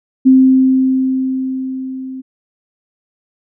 sine tone with level ramp, 261.6 Hz, C4, in tune, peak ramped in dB -3 to -24 dBFS, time 0.25-2.22 s, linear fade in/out 20 ms, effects none

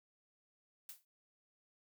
blue noise with exponential decay, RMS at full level -45 dBFS, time 0.89-1.05 s, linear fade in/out 2 ms, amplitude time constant 33 ms, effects noise-tail reverb RT60 0.1 s tail -26 dB re dry

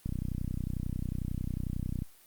click train, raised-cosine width 5 ms, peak -21 dBFS, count 62, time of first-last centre 0.06-2.021 s, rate 31.1 Hz, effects white hiss -59 dBFS RMS until 2.26 s + Opus 32 kbps

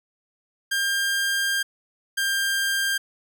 sawtooth tone pair in turn, 1600 / 1594.2 Hz, G6 / G6, +35 / +29 cents, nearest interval unison, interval 6 cents, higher first, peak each -18 dBFS, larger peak neither, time 0.71-1.63 / 2.17-2.98 s, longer first, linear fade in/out 10 ms, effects none

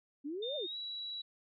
sine exponential two-way sweep, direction up then down, 270.6 to 622.3 to 318.4 Hz, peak -37 dBFS, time 0.24-0.67 s, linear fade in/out 20 ms, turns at 0.56 s
sine tone with pitch glide, 3626 to 3909 Hz, A#7 to B7, -49 to -19 cents, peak -39 dBFS, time 0.42-1.22 s, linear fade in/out 10 ms, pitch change +130 cents, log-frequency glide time 0.63-0.76 s
effects none

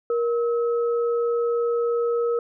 sine tone pair together, 471.6 / 1290.7 Hz, A#4 / E6, +20 / -37 cents, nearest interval octave + perfect fourth, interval 1743 cents, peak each -20 / -32 dBFS, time 0.1-2.39 s, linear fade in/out 2 ms, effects none

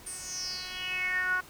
10% pulse tone with band-pass filter sweep, 367.3 Hz, F#4, 13 cents flat, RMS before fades -33 dBFS, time 0.06-1.41 s, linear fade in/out 10 ms, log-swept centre 9300 to 1300 Hz, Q 7.5, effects pink hiss -51 dBFS RMS until 1.49 s

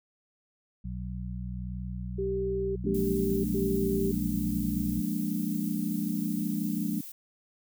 harmonic tone, 61.4 Hz, B1, 9 cents flat, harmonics 1 / 2 / 3, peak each -36 / -39 / -38 dBFS, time 0.84-5.01 s, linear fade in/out 10 ms
sine tone bursts, 390 Hz, G4, 9 cents flat, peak -28 dBFS, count 3, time 2.18-4.12 s, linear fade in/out 10 ms, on 580 ms, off 100 ms
sine chord, Bb dominant seventh, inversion second, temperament equal, 174.61 / 207.7 / 233.1 / 293.7 Hz, F3 / Ab3 / Bb3 / D4, 0 / 0 / 0 / 0 cents, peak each -34 / -31 / -35 / -34 dBFS, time 2.84-7.01 s, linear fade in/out 5 ms
violet noise, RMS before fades -43 dBFS, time 2.94-7.12 s, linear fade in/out 5 ms
effects none

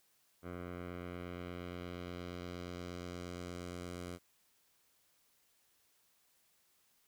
10% pulse tone with low-pass filter sweep, 88.5 Hz, F2, 23 cents sharp, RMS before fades -45 dBFS, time 0.42-4.19 s, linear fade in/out 50 ms, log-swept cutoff 1700 to 11000 Hz, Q 1.1, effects white hiss -73 dBFS RMS until 7.07 s

